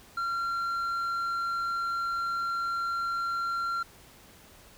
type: tone with tanh clipping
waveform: sine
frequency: 1374 Hz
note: F6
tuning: 29 cents flat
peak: -29 dBFS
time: 0.17-3.83 s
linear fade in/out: 5 ms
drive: 5 dB
effects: pink hiss -54 dBFS RMS until 4.77 s